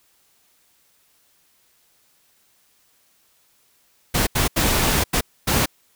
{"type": "noise bursts at uneven times", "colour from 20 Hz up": "pink", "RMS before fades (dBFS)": -19, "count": 5, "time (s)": [[4.14, 4.27], [4.35, 4.48], [4.56, 5.04], [5.13, 5.21], [5.47, 5.66]], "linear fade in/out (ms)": 10, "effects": ["white hiss -61 dBFS RMS until 5.95 s"]}